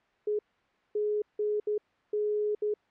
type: tone bursts at uneven times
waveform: sine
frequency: 420 Hz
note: G#4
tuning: 19 cents sharp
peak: -26 dBFS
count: 6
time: 0.27-0.39 / 0.95-1.22 / 1.39-1.6 / 1.67-1.78 / 2.13-2.55 / 2.62-2.74 s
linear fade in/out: 5 ms
effects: white hiss -67 dBFS RMS until 2.9 s + low-pass 2000 Hz 12 dB/octave